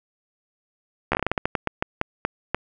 slowing click train, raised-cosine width 0.5 ms, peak -6 dBFS, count 16, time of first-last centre 1.12-2.546 s, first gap 13 ms, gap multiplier 1.25, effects none

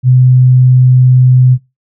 sine tone, 127.3 Hz, C3, 47 cents flat, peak -3 dBFS, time 0.03-1.58 s, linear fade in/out 50 ms, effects noise-tail reverb RT60 0.2 s tail -17 dB re dry

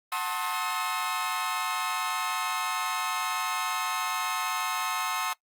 sawtooth chord, F# diminished seventh, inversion none, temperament just, 740 / 888 / 1065.6 / 1278.7 Hz, F#5 / A5 / C6 / Eb6, 0 / +16 / +31 / +47 cents, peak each -33 / -31 / -28 / -29 dBFS, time 0.12-5.33 s, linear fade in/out 2 ms, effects noise-tail reverb RT60 0.1 s tail -21 dB re dry + Opus 24 kbps

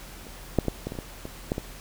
clicks, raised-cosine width 2 ms, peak -30 / -6 / -30 / -11 / -16 / -21 / -27 / -18 / -22 / -11 / -16 dBFS, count 11, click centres 0.268 / 0.587 / 0.653 / 0.683 / 0.87 / 0.921 / 0.953 / 0.988 / 1.254 / 1.519 / 1.581 s, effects added 40 Hz sine -45 dBFS peak until 1.8 s + pink hiss -45 dBFS RMS until 1.8 s

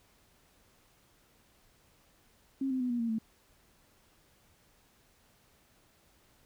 sine tone with pitch steps, 269.6 / 259.4 / 249.5 / 240 / 230.9 / 222.2 Hz, C#4 / C4 / B3 / B3 / A#3 / A3, -48 / -15 / +18 / -49 / -16 / +17 cents, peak -29 dBFS, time 2.61-3.186 s, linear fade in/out 5 ms, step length 96 ms, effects pink hiss -66 dBFS RMS until 6.45 s

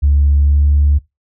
sine tone with pitch glide, 71.5 to 72.41 Hz, D2 to D2, -46 to -24 cents, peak -7 dBFS, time 0.02-0.99 s, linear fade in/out 20 ms, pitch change +22 cents, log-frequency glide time 0.38-0.64 s, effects noise-tail reverb RT60 0.2 s tail -21 dB re dry + tanh soft clip ceiling -4 dBFS

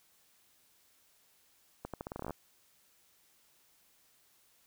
accelerating click train, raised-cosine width 1 ms, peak -25 dBFS, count 13, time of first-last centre 1.85-2.307 s, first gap 87 ms, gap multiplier 0.83, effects white hiss -68 dBFS RMS until 4.66 s

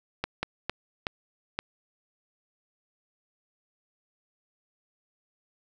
slowing click train, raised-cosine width 0.3 ms, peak -12 dBFS, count 5, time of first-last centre 0.24-1.59 s, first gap 190 ms, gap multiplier 1.4, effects none

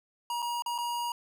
square tone with dropouts, 953 Hz, A#5, 38 cents sharp, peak -31 dBFS, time 0.3-1.12 s, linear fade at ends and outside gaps 2 ms, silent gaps 0.421-0.425 / 0.622-0.661 / 0.78-0.785 s, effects none

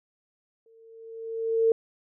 sine tone with exponential growth, 452.2 Hz, A4, 47 cents sharp, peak -16 dBFS, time 0.66-1.72 s, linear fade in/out 2 ms, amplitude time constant 230 ms, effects none

